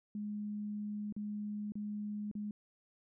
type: tone with dropouts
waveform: sine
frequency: 208.5 Hz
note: G#3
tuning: 7 cents sharp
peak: -37 dBFS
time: 0.15-2.51 s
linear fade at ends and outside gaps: 2 ms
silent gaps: 1.125-1.164 / 1.721-1.754 / 2.314-2.352 s
effects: none